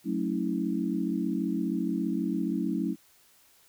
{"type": "chord", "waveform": "sine", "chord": "F# minor seventh", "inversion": "none", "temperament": "equal with one note detuned", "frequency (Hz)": [185, 220, 277.2, 323.6], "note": ["F#3", "A3", "C#4", "E4"], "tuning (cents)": [0, 0, 0, -32], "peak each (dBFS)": -32, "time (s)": [0.04, 2.96], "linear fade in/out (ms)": 50, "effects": ["white hiss -61 dBFS RMS until 3.68 s"]}